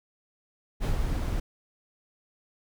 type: noise with ADSR envelope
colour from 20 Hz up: brown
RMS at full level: -24 dBFS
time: 0.8-1.4 s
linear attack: 41 ms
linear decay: 120 ms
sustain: -4 dB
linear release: 6 ms
effects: none